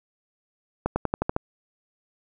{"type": "accelerating click train", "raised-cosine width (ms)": 1, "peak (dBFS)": -9, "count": 7, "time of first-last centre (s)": [0.86, 1.364], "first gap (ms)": 100, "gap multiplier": 0.93, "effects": []}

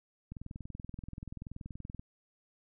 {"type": "click train", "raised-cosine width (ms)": 5, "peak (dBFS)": -30, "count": 36, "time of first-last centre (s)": [0.32, 1.995], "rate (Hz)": 20.9, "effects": []}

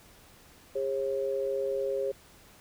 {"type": "tone pair together", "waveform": "sine", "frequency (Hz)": [405.3, 541], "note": ["G#4", "C#5"], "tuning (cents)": [-42, -42], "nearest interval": "perfect fourth", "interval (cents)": 500, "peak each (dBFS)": [-31, -30], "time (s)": [0.75, 2.12], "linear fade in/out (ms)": 10, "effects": ["pink hiss -56 dBFS RMS until 2.6 s"]}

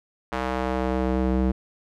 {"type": "tone with band-pass filter sweep", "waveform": "square", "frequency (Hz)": 64, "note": "C2", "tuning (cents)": -38, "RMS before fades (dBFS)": -24, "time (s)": [0.32, 1.52], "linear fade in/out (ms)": 10, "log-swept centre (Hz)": [1100, 240], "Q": 0.8, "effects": []}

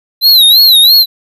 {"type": "tone with vibrato", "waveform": "square", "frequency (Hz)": 4000, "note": "B7", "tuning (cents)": 21, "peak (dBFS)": -3, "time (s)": [0.21, 1.06], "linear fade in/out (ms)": 50, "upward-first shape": "sine", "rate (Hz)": 3, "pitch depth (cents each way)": 140, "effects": []}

